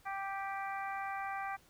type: harmonic tone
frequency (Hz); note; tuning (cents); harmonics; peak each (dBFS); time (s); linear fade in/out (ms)
392; G4; 0; 2 / 3 / 4 / 5 / 6; -39 / -43 / -45 / -47 / -49; 0.05-1.57; 20
effects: pink hiss -65 dBFS RMS until 1.69 s